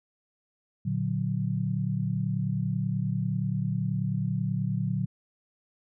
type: chord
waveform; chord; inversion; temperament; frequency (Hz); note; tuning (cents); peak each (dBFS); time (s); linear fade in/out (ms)
sine; Bb augmented; none; equal; 116.54 / 146.83 / 185; Bb2 / D3 / F#3; 0 / 0 / 0; -30; 0.85-5.06; 10
effects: none